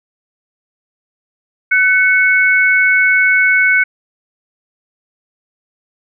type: tone pair together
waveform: sine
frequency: 1507.6 / 2210 Hz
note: F#6 / C#7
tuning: +32 / -6 cents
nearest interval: perfect fifth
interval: 662 cents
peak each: -11 dBFS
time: 1.71-3.84 s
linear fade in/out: 10 ms
effects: none